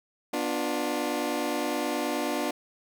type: chord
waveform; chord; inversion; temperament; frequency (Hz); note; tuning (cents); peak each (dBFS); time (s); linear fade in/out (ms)
20% pulse; B diminished; none; just; 246.9 / 296.3 / 355.6; B3 / D4 / F4; 0 / +15 / +31; -28 / -25 / -28; 0.33-2.51; 5
effects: none